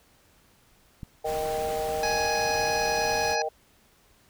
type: click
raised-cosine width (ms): 5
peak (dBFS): -25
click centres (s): 1.032
type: chord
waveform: sine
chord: Eb major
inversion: second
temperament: equal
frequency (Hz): 466.2 / 622.3 / 784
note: Bb4 / Eb5 / G5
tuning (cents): 0 / 0 / 0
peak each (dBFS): -31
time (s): 1.24-3.49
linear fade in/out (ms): 10
type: noise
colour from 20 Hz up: pink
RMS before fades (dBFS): -38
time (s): 1.24-3.37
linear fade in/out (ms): 50
type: harmonic tone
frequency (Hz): 834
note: G#5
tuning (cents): +7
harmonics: 1 / 2 / 3 / 5 / 6 / 7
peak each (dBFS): -29 / -32 / -34 / -36 / -37 / -37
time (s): 2.03-3.42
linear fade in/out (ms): 2
effects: pink hiss -61 dBFS RMS until 4.29 s